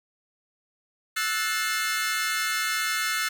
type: chord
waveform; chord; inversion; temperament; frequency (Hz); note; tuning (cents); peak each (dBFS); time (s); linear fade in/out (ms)
sawtooth; F# half-diminished seventh; third; equal with one note detuned; 1318.5 / 1480 / 1760 / 2130; E6 / F#6 / A6 / C7; 0 / 0 / 0 / +30; -27; 1.16-3.29; 10
effects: 8-bit